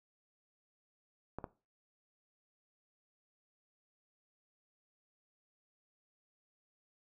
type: clicks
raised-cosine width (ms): 1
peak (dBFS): -26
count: 2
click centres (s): 1.386 / 1.442
effects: noise-tail reverb RT60 0.3 s tail -17 dB re dry